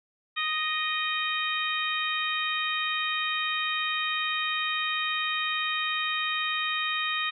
harmonic tone with a mistuned harmonic, 622.3 Hz, D#5, in tune, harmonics 2 / 3 / 4 / 5 / 6, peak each -32 / -32 / -32 / -35 / -33 dBFS, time 0.36-7.31 s, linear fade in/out 20 ms, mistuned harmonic 4, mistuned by -15 cents, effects none

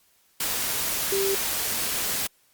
sine tone in noise, 392 Hz, G4, in tune, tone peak -23 dBFS, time 1.12-1.35 s, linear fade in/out 5 ms, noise white, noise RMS -27 dBFS, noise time 0.4-2.27 s, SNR +1 dB, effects white hiss -63 dBFS RMS until 2.53 s + Opus 48 kbps

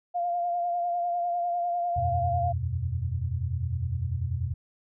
sine tone with vibrato, 698.5 Hz, F5, in tune, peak -25 dBFS, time 0.14-2.53 s, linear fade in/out 20 ms, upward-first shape sine, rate 10 Hz, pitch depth 28 cents each way
sine chord, E suspended second, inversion none, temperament equal, 82.41 / 92.5 / 123.47 Hz, E2 / F#2 / B2, 0 / 0 / 0 cents, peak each -31 dBFS, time 1.96-4.54 s, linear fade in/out 10 ms
effects none

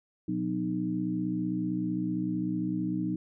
sine tone cluster, 121.3 / 181 / 251.9 / 307.5 Hz, B2 / F#3 / B3 / D#4, -31 / -38 / +34 / -20 cents, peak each -39 / -32 / -36 / -31 dBFS, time 0.28-3.16 s, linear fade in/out 5 ms, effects none

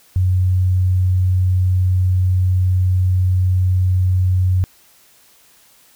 sine tone, 92.1 Hz, F#2, 7 cents flat, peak -12 dBFS, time 0.16-4.64 s, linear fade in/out 0 ms, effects white hiss -51 dBFS RMS until 5.95 s

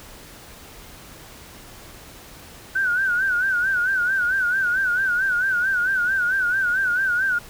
sine tone with vibrato, 1500 Hz, F#6, 23 cents sharp, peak -18 dBFS, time 2.75-7.39 s, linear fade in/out 10 ms, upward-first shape sine, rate 4.5 Hz, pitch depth 100 cents each way, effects pink hiss -43 dBFS RMS until 7.49 s

